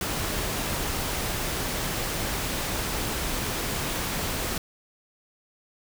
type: noise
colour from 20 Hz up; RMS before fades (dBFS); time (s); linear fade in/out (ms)
pink; -29; 0.01-4.58; 2
effects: none